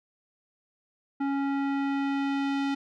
square tone with low-pass filter sweep, 277.2 Hz, C#4, in tune, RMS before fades -28 dBFS, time 1.2-2.75 s, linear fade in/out 10 ms, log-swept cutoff 1400 to 3800 Hz, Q 0.95, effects none

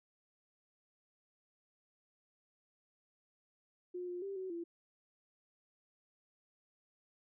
sine tone with pitch steps, 358.7 / 354.9 / 393.4 / 375.5 / 339.8 Hz, F4 / F4 / G4 / F#4 / F4, +46 / +28 / +6 / +26 / -47 cents, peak -39 dBFS, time 3.94-4.64 s, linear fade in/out 10 ms, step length 140 ms, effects none

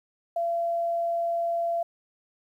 sine tone, 680 Hz, F5, 46 cents flat, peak -24 dBFS, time 0.36-1.83 s, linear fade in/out 5 ms, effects 10-bit

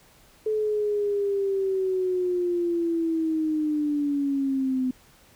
sine linear sweep, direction down, 433.7 to 254 Hz, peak -22 dBFS, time 0.46-4.91 s, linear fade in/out 5 ms, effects pink hiss -56 dBFS RMS until 5.35 s

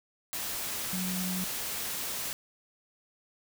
sine tone in noise, 184.1 Hz, F#3, 8 cents flat, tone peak -32 dBFS, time 0.93-1.44 s, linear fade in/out 0 ms, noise white, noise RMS -35 dBFS, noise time 0.33-2.33 s, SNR 0 dB, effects none

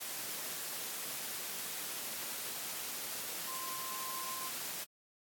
sine tone in noise, 1046.5 Hz, C6, in tune, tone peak -44 dBFS, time 3.47-4.5 s, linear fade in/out 20 ms, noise white, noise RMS -41 dBFS, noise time 0-4.85 s, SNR -6 dB, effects high-pass 150 Hz 12 dB/octave + AAC 64 kbps

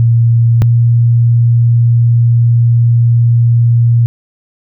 sine tone pair in turn, 116.54 / 117.83 Hz, A#2 / A#2, 0 / +19 cents, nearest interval unison, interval 19 cents, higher second, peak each -5 dBFS, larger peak neither, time 0-0.62 / 0.62-4.06 s, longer second, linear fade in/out 0 ms, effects none

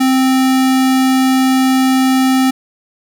square tone, 261.6 Hz, C4, in tune, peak -10 dBFS, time 0-2.51 s, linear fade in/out 10 ms, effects none

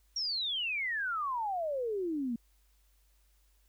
sine exponential sweep, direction down, 5680 to 224.9 Hz, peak -31 dBFS, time 0.16-2.36 s, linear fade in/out 5 ms, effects added 50 Hz sine -65 dBFS peak until 3.68 s + white hiss -73 dBFS RMS until 3.68 s

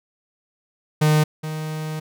45% pulse tone pair in turn, 153.1 / 155.6 Hz, D#3 / D#3, -28 / 0 cents, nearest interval unison, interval 28 cents, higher second, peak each -14 / -26 dBFS, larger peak first, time 1.01-1.24 / 1.43-2 s, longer second, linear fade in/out 10 ms, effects none

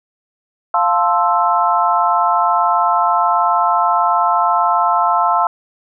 sine chord, F major seventh, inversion none, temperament equal, 698.5 / 880 / 1046.5 / 1318.5 Hz, F5 / A5 / C6 / E6, 0 / 0 / 0 / 0 cents, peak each -17 dBFS, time 0.74-5.47 s, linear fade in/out 2 ms, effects none

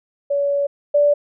sine tone pair in turn, 567 / 581.9 Hz, C#5 / D5, +39 / -16 cents, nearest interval unison, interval 45 cents, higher second, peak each -16 / -11 dBFS, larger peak second, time 0.3-0.67 / 0.94-1.14 s, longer first, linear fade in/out 10 ms, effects none

